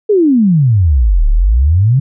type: exponential two-way sweep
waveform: sine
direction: down then up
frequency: 440 to 34.31 to 141.9 Hz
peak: -6 dBFS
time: 0.09-2 s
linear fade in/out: 10 ms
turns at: 1.28 s
effects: none